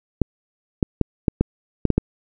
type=clicks; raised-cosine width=3 ms; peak=-3 dBFS; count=8; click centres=0.217 / 0.828 / 1.013 / 1.282 / 1.41 / 1.853 / 1.903 / 1.98 s; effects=none